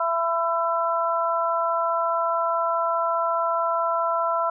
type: harmonic tone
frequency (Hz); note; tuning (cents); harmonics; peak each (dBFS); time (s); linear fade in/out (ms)
334.4; E4; +25; 2 / 3 / 4; -25 / -25 / -25; 0-4.5; 5
effects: none